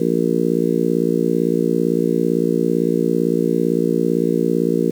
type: harmonic tone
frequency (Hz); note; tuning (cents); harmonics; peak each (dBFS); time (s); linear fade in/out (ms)
57.8; A#1; -14; 3 / 4 / 5 / 6 / 7 / 8; -22 / -22 / -22 / -22 / -22 / -22; 0-4.91; 5
effects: 7-bit

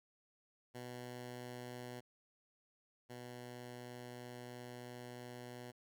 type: tone pair in turn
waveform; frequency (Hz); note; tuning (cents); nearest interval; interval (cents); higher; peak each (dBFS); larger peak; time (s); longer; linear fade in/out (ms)
10% pulse; 123.47 / 122.99; B2 / B2; 0 / -7; unison; 7; first; -38 / -40; first; 0.74-2.01 / 3.09-5.72; second; 20
effects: none

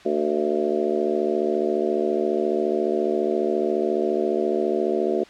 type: harmonic tone with a mistuned harmonic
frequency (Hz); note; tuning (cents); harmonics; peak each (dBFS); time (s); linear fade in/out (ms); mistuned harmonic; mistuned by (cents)
74.5; D2; +25; 3 / 4 / 5 / 6 / 7 / 8 / 9; -30 / -30 / -23 / -27 / -30 / -32 / -29; 0.05-5.24; 10; 8; +44
effects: white hiss -47 dBFS RMS until 5.29 s + low-pass 4000 Hz 12 dB/octave

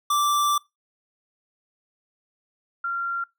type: tone pair in turn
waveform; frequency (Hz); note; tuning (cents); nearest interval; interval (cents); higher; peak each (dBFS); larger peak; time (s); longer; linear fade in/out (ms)
square / sine; 1171 / 1380.2; D6 / F6; -5 / -21; minor third; 284; second; -20 / -24; first; 0.1-0.58 / 2.84-3.24; first; 5
effects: noise-tail reverb RT60 0.2 s tail -23 dB re dry

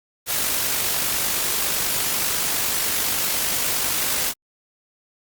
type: noise with amplitude modulation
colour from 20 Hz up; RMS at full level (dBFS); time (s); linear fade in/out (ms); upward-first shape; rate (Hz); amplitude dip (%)
white; -21; 0.26-4.34; 50; sine; 50; 35
effects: Opus 48 kbps

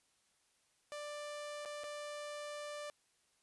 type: tone with dropouts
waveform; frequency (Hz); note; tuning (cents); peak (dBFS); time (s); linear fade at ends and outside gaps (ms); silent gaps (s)
sawtooth; 590; D5; +8; -39; 0.92-2.9; 0; 1.651-1.657 / 1.836-1.841
effects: white hiss -75 dBFS RMS until 3.42 s + resampled to 24000 Hz

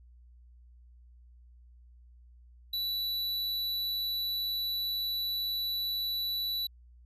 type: tone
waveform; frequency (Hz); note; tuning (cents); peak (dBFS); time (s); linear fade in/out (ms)
square; 3951; B7; 0; -31; 2.73-6.67; 5
effects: added 60 Hz sine -53 dBFS peak until 7.05 s + resampled to 32000 Hz

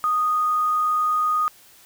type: tone with quantisation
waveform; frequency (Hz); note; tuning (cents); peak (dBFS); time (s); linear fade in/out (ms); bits
sine; 1239; D#6; -8; -18; 0.04-1.48; 0; 7
effects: white hiss -51 dBFS RMS until 1.85 s

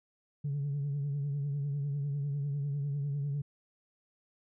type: tone with vibrato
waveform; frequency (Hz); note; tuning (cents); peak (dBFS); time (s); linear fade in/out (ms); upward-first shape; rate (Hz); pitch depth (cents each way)
sine; 142.3; C#3; +46; -29; 0.44-3.42; 10; triangle; 10; 64
effects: tanh soft clip ceiling -28 dBFS

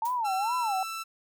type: tone with vibrato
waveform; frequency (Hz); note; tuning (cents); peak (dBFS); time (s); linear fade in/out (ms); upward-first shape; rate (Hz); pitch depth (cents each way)
sine; 870; A5; -20; -26; 0.02-0.83; 2; sine; 2.3; 250
type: noise with exponential decay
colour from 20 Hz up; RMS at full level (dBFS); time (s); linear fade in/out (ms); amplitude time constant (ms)
blue; -38; 0.05-0.23; 5; 37
type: tone with pitch glide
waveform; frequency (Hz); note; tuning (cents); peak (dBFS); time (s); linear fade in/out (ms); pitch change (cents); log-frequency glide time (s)
sawtooth; 1345 to 1329.6; E6 to E6; +34 to +15; -30; 0.24-1.04; 20; -19; 0.54-0.73
effects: none

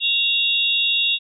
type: tone cluster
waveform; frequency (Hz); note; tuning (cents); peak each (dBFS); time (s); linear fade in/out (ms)
sine; 2774 / 3424 / 3735; F7 / A7 / A#7; -12 / -48 / +3; -21; 0-1.19; 50
effects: none

